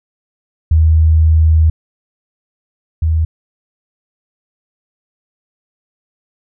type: tone pair in turn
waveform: sine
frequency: 79.5 / 80.01 Hz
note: D#2 / D#2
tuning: +38 / +49 cents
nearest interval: unison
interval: 11 cents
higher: second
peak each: -6 / -10 dBFS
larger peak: first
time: 0.71-1.7 / 3.02-3.25 s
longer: first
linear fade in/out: 5 ms
effects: none